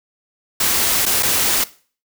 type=noise with dropouts; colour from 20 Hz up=white; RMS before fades=-17 dBFS; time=0.6-1.64 s; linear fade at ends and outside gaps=5 ms; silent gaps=1.055-1.062 / 1.226-1.23 s; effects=noise-tail reverb RT60 0.4 s tail -18 dB re dry